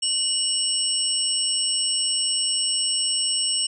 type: tone cluster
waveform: sine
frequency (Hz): 2929 / 5430 / 8190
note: F#7 / F8 / C9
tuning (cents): -18 / -50 / -38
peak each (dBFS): -25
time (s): 0.02-3.67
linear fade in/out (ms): 10
effects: none